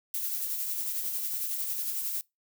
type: noise with tremolo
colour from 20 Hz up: violet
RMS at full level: -31 dBFS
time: 0.14-2.21 s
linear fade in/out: 0 ms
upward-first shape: sine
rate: 11 Hz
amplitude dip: 35%
effects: noise-tail reverb RT60 0.2 s tail -24 dB re dry